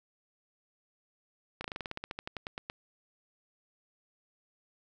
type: slowing click train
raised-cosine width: 0.3 ms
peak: -21 dBFS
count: 17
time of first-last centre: 1.61-2.699 s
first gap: 33 ms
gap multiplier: 1.09
effects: none